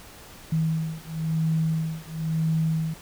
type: beating tone pair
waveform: sine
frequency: 159.7 / 160.68 Hz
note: D#3 / E3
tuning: +45 / -44 cents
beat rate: 0.98 Hz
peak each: -26 dBFS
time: 0.52-2.94 s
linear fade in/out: 5 ms
effects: pink hiss -46 dBFS RMS until 3.01 s